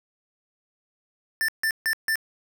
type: tone bursts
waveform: square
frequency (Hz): 1778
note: A6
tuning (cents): +18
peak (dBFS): -22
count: 4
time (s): 1.41-2.156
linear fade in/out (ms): 0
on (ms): 74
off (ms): 150
effects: none